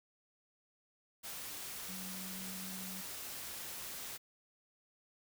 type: tone in noise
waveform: sine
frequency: 188 Hz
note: F#3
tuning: 28 cents sharp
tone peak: -47 dBFS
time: 1.88-3.02 s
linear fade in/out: 20 ms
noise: white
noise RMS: -45 dBFS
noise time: 1.23-4.18 s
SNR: -5 dB
effects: none